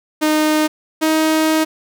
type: tone pair in turn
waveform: sawtooth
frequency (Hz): 307.7 / 315.1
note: D#4 / D#4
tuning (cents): -19 / +22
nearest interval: unison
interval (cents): 41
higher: second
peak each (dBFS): -9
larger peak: neither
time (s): 0.21-0.68 / 1.01-1.65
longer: second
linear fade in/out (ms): 20
effects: none